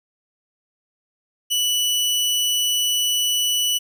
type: tone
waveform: sawtooth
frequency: 2960 Hz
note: F#7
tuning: in tune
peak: -15 dBFS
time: 1.5-3.79 s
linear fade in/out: 20 ms
effects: none